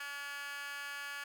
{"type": "tone with high-pass filter", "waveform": "15% pulse", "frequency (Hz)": 284.5, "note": "C#4", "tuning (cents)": 45, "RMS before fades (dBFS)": -43, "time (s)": [0, 1.24], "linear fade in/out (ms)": 5, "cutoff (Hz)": 1700, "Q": 8.3, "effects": []}